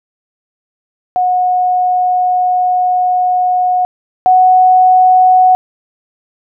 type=tone pair in turn; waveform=sine; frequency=729 / 739.6 Hz; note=F#5 / F#5; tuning=-26 / -1 cents; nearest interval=unison; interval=25 cents; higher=second; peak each=-9 / -4 dBFS; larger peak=second; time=1.16-3.85 / 4.26-5.55 s; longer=first; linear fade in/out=0 ms; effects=none